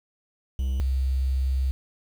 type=tone pair in turn; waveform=triangle / sine; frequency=65.41 / 65.9 Hz; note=C2 / C2; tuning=0 / +13 cents; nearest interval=unison; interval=13 cents; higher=second; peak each=-21 dBFS; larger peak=neither; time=0.59-0.8 / 0.8-1.71 s; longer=second; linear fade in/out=0 ms; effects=8-bit